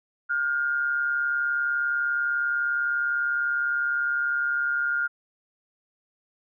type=tone pair together; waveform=sine; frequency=1414.1 / 1554 Hz; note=F6 / G6; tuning=+21 / -16 cents; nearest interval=major second; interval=163 cents; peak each=-23 / -32 dBFS; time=0.29-5.08 s; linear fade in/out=20 ms; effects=none